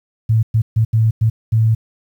sine tone bursts at uneven times, 111.4 Hz, A2, 22 cents sharp, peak -10 dBFS, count 6, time 0.29-0.43 / 0.54-0.62 / 0.76-0.85 / 0.93-1.11 / 1.21-1.3 / 1.52-1.75 s, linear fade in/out 10 ms, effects 8-bit

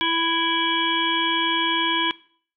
harmonic tone, 331 Hz, E4, 7 cents sharp, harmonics 1 / 3 / 5 / 7 / 9 / 10, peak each -28 / -25 / -28 / -27 / -29 / -24 dBFS, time 0.01-2.11 s, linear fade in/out 0 ms, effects noise-tail reverb RT60 0.5 s tail -21 dB re dry

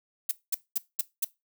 violet noise bursts, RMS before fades -26 dBFS, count 5, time 0.29-1.245 s, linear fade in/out 5 ms, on 23 ms, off 210 ms, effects noise-tail reverb RT60 0.2 s tail -18 dB re dry

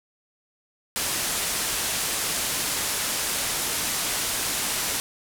white low-pass noise, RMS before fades -27 dBFS, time 0.96-5 s, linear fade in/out 0 ms, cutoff 12000 Hz, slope 24 dB/octave, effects none

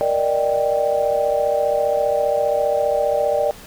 sine chord, Eb major seventh, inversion second, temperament equal, 466.2 / 587.3 / 622.3 / 784 Hz, Bb4 / D5 / Eb5 / G5, 0 / 0 / 0 / 0 cents, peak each -24 / -18 / -24 / -24 dBFS, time 0.01-3.51 s, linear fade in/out 0 ms, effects pink hiss -41 dBFS RMS until 3.66 s

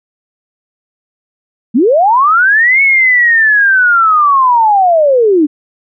sine linear two-way sweep, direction up then down, 200 to 2219 to 280.6 Hz, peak -5 dBFS, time 1.74-5.47 s, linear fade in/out 20 ms, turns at 2.82 s, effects none

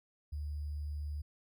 sine tone with sample-and-hold, 73.9 Hz, D2, 11 cents sharp, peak -36 dBFS, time 0.32-1.22 s, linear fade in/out 10 ms, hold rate 4900 Hz, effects none

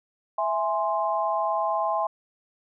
sine chord, E augmented, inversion none, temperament equal, 659.3 / 830.6 / 1046.5 Hz, E5 / G#5 / B#5, 0 / 0 / 0 cents, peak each -27 dBFS, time 0.38-2.07 s, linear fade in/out 5 ms, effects none

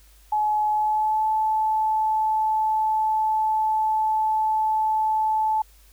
sine tone with pitch glide, 850 to 869.9 Hz, G#5 to A5, +40 to -20 cents, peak -19 dBFS, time 0.32-5.62 s, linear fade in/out 5 ms, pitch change +40 cents, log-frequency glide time 0.71-1.27 s, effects added 50 Hz sine -51 dBFS peak until 5.92 s + white hiss -57 dBFS RMS until 5.92 s

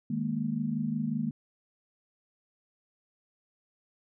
sine chord, D# suspended fourth, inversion none, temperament equal, 155.56 / 207.7 / 233.1 Hz, D#3 / G#3 / A#3, 0 / 0 / 0 cents, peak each -34 / -33 / -31 dBFS, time 0.1-1.31 s, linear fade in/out 5 ms, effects none

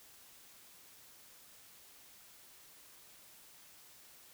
silence, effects white hiss -59 dBFS RMS until 4.33 s

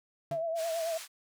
sine tone with vibrato, 659.3 Hz, E5, in tune, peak -30 dBFS, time 0.31-0.98 s, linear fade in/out 10 ms, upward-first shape triangle, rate 9.1 Hz, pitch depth 60 cents each way
40% pulse tone with exponential decay, 147 Hz, D3, 2 cents sharp, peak -34 dBFS, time 0.31-0.45 s, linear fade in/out 2 ms, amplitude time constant 29 ms
white band-pass noise, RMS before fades -44 dBFS, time 0.55-1.08 s, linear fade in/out 50 ms, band 1000 to 9200 Hz, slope 12 dB/octave
effects none

